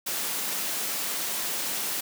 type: high-pass noise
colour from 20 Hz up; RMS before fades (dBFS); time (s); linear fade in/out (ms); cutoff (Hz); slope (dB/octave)
white; -30; 0.06-2.01; 10; 160; 24
effects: none